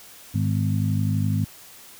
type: harmonic tone with a mistuned harmonic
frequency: 51.91 Hz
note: G#1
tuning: in tune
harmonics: 2 / 3 / 4 / 5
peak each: -22 / -26 / -28 / -30 dBFS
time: 0.34-1.45 s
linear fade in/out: 10 ms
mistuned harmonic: 5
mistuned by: -30 cents
effects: white hiss -46 dBFS RMS until 1.99 s